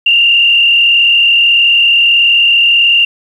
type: tone with frequency modulation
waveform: sine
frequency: 2794 Hz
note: F7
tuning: in tune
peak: -5 dBFS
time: 0.06-3.05 s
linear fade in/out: 5 ms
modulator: 38.4 Hz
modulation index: 1.5
effects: 7-bit